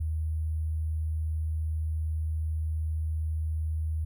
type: tone with sample-and-hold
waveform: sine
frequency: 78.7 Hz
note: D#2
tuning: 20 cents sharp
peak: -27 dBFS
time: 0-4.05 s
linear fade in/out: 10 ms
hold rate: 11025 Hz
effects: none